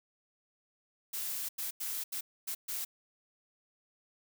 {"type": "noise bursts at uneven times", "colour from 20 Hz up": "blue", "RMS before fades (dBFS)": -37, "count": 6, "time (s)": [[1.13, 1.49], [1.58, 1.71], [1.8, 2.04], [2.12, 2.21], [2.47, 2.55], [2.68, 2.85]], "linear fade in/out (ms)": 10, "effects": []}